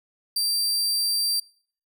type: tone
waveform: sawtooth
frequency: 4699 Hz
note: D8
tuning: in tune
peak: -19 dBFS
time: 0.36-1.4 s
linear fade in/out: 5 ms
effects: noise-tail reverb RT60 0.5 s tail -23 dB re dry